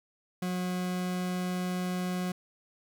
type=tone; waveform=40% pulse; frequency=181.4 Hz; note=F#3; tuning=34 cents flat; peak=-29 dBFS; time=0.42-2.32 s; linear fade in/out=5 ms; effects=none